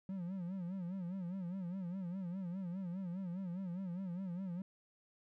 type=tone with vibrato; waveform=triangle; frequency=182.6 Hz; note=F#3; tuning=23 cents flat; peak=-37 dBFS; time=0.09-4.62 s; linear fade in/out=2 ms; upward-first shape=sine; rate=4.9 Hz; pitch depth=120 cents each way; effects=none